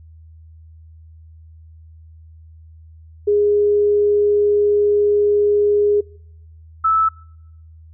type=tone pair in turn; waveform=sine; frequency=412.8 / 1310.6 Hz; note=G#4 / E6; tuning=-10 / -10 cents; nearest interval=octave + minor sixth; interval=2000 cents; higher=second; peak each=-12 dBFS; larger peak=neither; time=3.27-6.01 / 6.84-7.09 s; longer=first; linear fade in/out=10 ms; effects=noise-tail reverb RT60 0.8 s tail -24 dB re dry + added 80 Hz sine -40 dBFS peak until 7.93 s